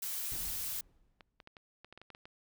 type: noise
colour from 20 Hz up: blue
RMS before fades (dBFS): -38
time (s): 0.02-0.81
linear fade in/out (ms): 5
type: noise with exponential decay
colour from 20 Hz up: brown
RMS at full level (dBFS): -44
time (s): 0.32-1.43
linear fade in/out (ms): 0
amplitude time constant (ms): 240
type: clicks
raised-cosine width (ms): 0.3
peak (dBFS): -35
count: 11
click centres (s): 1.208 / 1.402 / 1.474 / 1.568 / 1.846 / 1.926 / 1.976 / 2.016 / 2.103 / 2.149 / 2.255
effects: none